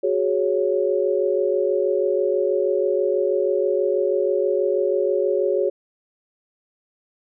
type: chord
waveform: sine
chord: F# suspended second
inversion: none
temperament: just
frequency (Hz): 370 / 416.2 / 555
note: F#4 / G#4 / C#5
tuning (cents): 0 / +4 / +2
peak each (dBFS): -22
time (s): 0.03-5.7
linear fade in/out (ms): 10
effects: none